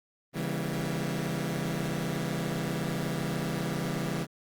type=chord; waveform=sawtooth; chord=C# diminished seventh; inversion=none; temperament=just; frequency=138.59 / 166.31 / 199.57 / 239.5 Hz; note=C#3 / E3 / G3 / Bb3; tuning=0 / +16 / +31 / +47 cents; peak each=-31 / -29 / -32 / -35 dBFS; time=0.33-4.27 s; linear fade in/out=50 ms; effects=Opus 24 kbps